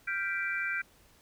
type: chord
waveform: sine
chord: G dominant seventh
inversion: third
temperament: equal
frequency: 1396.9 / 1568 / 1975.5 / 2349 Hz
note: F6 / G6 / B6 / D7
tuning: 0 / 0 / 0 / 0 cents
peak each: -38 / -33 / -39 / -35 dBFS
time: 0.07-0.82 s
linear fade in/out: 10 ms
effects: pink hiss -62 dBFS RMS until 1.21 s